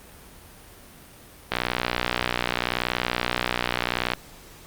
click train, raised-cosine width 0.3 ms, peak -6 dBFS, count 160, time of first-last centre 1.52-4.135 s, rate 60.8 Hz, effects pink hiss -47 dBFS RMS until 4.66 s + Opus 32 kbps

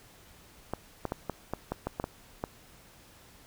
clicks, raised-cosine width 1 ms, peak -17 dBFS, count 10, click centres 0.736 / 1.053 / 1.121 / 1.297 / 1.536 / 1.72 / 1.87 / 1.999 / 2.041 / 2.439 s, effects pink hiss -56 dBFS RMS until 3.46 s

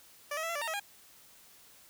15% pulse tone with pitch steps, 583 / 636 / 660 / 677 / 582 / 918 / 641 / 812 Hz, D5 / D#5 / E5 / E5 / D5 / A#5 / E5 / G#5, -13 / +38 / +2 / +46 / -16 / -27 / -49 / -39 cents, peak -27 dBFS, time 0.31-0.798 s, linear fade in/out 5 ms, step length 61 ms, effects white hiss -58 dBFS RMS until 1.89 s

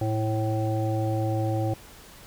harmonic tone with a mistuned harmonic, 110 Hz, A2, in tune, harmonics 1 / 3 / 5 / 7, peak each -25 / -30 / -32 / -33 dBFS, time 0.01-1.74 s, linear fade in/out 5 ms, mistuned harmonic 5, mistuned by -19 cents, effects pink hiss -48 dBFS RMS until 2.26 s

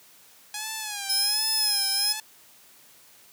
5% pulse tone with vibrato, 830.6 Hz, G#5, in tune, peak -19 dBFS, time 0.54-2.2 s, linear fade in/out 2 ms, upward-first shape sine, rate 1.3 Hz, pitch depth 100 cents each way
sawtooth tone with tremolo, 5140 Hz, E8, 45 cents flat, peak -19 dBFS, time 1.09-2.13 s, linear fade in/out 10 ms, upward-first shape triangle, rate 2.2 Hz, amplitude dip 30%
effects white hiss -54 dBFS RMS until 3.32 s + high-pass 100 Hz 12 dB/octave

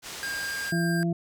white low-pass noise, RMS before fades -39 dBFS, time 0.02-0.73 s, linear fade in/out 50 ms, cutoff 6800 Hz, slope 12 dB/octave
square tone with pitch glide, 1606 to 1594.9 Hz, G6 to G6, +41 to +29 cents, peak -31 dBFS, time 0.23-1.03 s, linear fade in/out 0 ms, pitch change -12 cents, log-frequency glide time 0.74-0.8 s
harmonic tone, 169.7 Hz, F3, 49 cents flat, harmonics 1 / 2 / 4, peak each -24 / -30 / -36 dBFS, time 0.72-1.13 s, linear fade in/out 5 ms
effects none

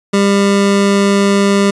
25% pulse tone, 199.6 Hz, G3, 32 cents sharp, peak -5 dBFS, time 0.13-1.71 s, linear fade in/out 10 ms, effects resampled to 22050 Hz

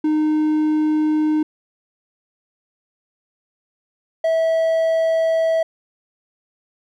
triangle tone pair in turn, 307.3 / 651.1 Hz, D#4 / E5, -21 / -22 cents, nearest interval octave + minor second, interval 1299 cents, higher second, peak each -13 dBFS, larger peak neither, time 0.04-1.43 / 4.24-5.63 s, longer neither, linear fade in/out 5 ms, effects none

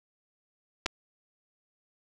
clicks, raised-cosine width 0.2 ms, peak -12 dBFS, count 2, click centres 0.86 / 0.863 s, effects none

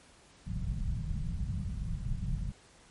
pink low-pass noise, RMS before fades -34 dBFS, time 0.46-2.52 s, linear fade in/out 10 ms, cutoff 190 Hz, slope 48 dB/octave, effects pink hiss -59 dBFS RMS until 2.9 s + MP3 48 kbps

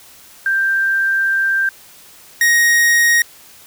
sine / 45% pulse tone pair in turn, 1577 / 1875.4 Hz, G6 / A#6, +10 / +10 cents, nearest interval minor third, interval 300 cents, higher second, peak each -13 / -10 dBFS, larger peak second, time 0.46-1.69 / 2.41-3.22 s, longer first, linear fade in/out 2 ms, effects white hiss -43 dBFS RMS until 3.66 s

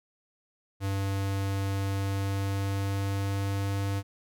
square tone with pitch glide, 98 to 98.97 Hz, G2 to G2, 0 to +17 cents, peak -28 dBFS, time 0.8-4.03 s, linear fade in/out 50 ms, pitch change +17 cents, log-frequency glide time 1.79-3.8 s, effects none

